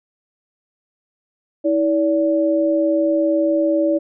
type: tone pair together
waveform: sine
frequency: 322.7 / 575 Hz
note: E4 / D5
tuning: -37 / -37 cents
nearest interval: minor seventh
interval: 1000 cents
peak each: -17 dBFS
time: 1.64-3.99 s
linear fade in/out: 20 ms
effects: none